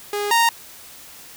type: tone pair in turn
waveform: sawtooth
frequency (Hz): 411.4 / 928.1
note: G#4 / A#5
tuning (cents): -16 / -8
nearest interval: octave + major second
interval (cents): 1408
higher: second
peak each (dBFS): -18 / -10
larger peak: second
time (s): 0.13-0.31 / 0.31-0.49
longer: neither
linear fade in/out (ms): 2
effects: white hiss -42 dBFS RMS until 1.36 s